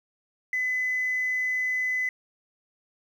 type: tone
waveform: sine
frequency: 2013 Hz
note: B6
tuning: 33 cents sharp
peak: -23 dBFS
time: 0.53-2.09 s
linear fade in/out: 2 ms
effects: tanh soft clip ceiling -20 dBFS + 9-bit